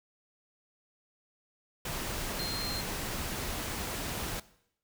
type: tone in noise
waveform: sine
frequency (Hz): 4186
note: C8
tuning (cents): 0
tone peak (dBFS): -35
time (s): 2.39-2.81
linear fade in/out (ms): 5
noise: pink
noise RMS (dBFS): -36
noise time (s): 1.85-4.4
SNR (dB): -2
effects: noise-tail reverb RT60 0.7 s tail -18 dB re dry